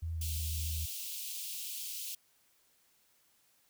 sine tone with pitch glide, 82.41 to 78.69 Hz, E2 to D#2, 0 to +20 cents, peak -34 dBFS, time 0.02-0.86 s, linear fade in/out 10 ms, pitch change -80 cents, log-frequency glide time 0.13-0.28 s
white high-pass noise, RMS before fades -41 dBFS, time 0.21-2.15 s, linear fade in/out 5 ms, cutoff 2600 Hz, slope 48 dB/octave
effects white hiss -70 dBFS RMS until 3.69 s

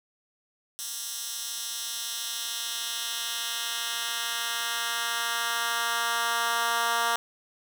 10% pulse tone with high-pass filter sweep, 233.1 Hz, A#3, in tune, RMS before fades -30 dBFS, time 0.79-7.16 s, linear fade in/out 0 ms, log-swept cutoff 5900 to 970 Hz, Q 1, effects none

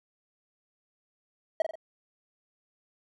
triangle tone with echo, 642 Hz, E5, 46 cents flat, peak -19 dBFS, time 1.6-1.62 s, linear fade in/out 2 ms, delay 45 ms, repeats 3, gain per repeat -6 dB, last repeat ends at 1.755 s, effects none

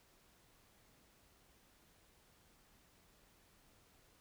silence, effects pink hiss -69 dBFS RMS until 4.2 s

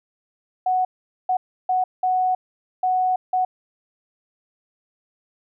sine tone bursts at uneven times, 740 Hz, F#5, in tune, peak -17 dBFS, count 6, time 0.66-0.85 / 1.29-1.37 / 1.69-1.84 / 2.03-2.35 / 2.83-3.16 / 3.33-3.45 s, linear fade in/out 5 ms, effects none

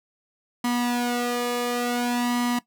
sawtooth tone with flanger, 242.6 Hz, B3, 31 cents flat, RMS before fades -25 dBFS, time 0.64-2.59 s, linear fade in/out 5 ms, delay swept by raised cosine 0.98 to 1.74 ms, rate 0.56 Hz, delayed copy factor +0.8, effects noise-tail reverb RT60 0.1 s tail -17 dB re dry

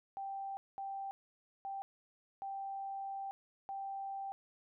sine tone bursts at uneven times, 784 Hz, G5, in tune, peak -39 dBFS, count 5, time 0.17-0.57 / 0.78-1.11 / 1.65-1.82 / 2.42-3.31 / 3.69-4.32 s, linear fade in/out 0 ms, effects none

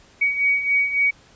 sine beating tone pair, 2253 / 2256.6 Hz, C#7 / C#7, +28 / +30 cents, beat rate 3.6 Hz, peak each -24 / -18 dBFS, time 0.21-1.11 s, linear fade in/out 10 ms, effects pink hiss -52 dBFS RMS until 1.35 s + resampled to 16000 Hz

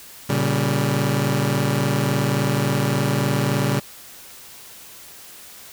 sawtooth chord, G diminished, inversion first, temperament just, 117.6 / 141.12 / 196 Hz, Bb2 / Db3 / G3, +16 / +31 / 0 cents, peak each -20 / -17 / -21 dBFS, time 0.29-3.8 s, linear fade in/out 10 ms, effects white hiss -42 dBFS RMS until 5.72 s

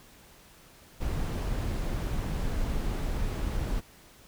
brown noise, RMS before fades -30 dBFS, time 1-3.81 s, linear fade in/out 20 ms, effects pink hiss -55 dBFS RMS until 4.27 s

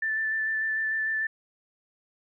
sine tone with vibrato, 1763 Hz, A6, 3 cents sharp, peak -25 dBFS, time 0.02-1.27 s, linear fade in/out 5 ms, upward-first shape square, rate 6.7 Hz, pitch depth 11 cents each way, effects none

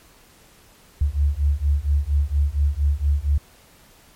sine beating tone pair, 69.9 / 74.2 Hz, C#2 / D2, +15 / +18 cents, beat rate 4.3 Hz, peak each -20 dBFS, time 1.01-3.38 s, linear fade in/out 5 ms, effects pink hiss -52 dBFS RMS until 4.15 s + MP3 64 kbps

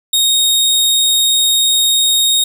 sawtooth tone, 3729 Hz, A#7, in tune, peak -7 dBFS, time 0.13-2.44 s, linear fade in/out 5 ms, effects 8-bit

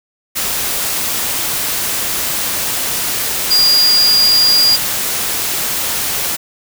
sine tone in noise, 4824 Hz, D8, 46 cents sharp, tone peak -8 dBFS, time 3.5-4.77 s, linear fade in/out 20 ms, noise white, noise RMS -18 dBFS, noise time 0.35-6.37 s, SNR +7 dB, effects none

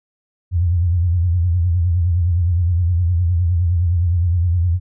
sine tone with vibrato, 87 Hz, F2, 6 cents flat, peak -13 dBFS, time 0.51-4.8 s, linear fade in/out 50 ms, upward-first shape triangle, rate 9.7 Hz, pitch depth 120 cents each way, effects none

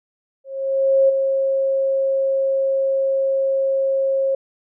sine tone with ADSR envelope, 540 Hz, C#5, 45 cents flat, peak -10 dBFS, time 0.44-4.35 s, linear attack 650 ms, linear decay 11 ms, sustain -6 dB, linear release 4 ms, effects none

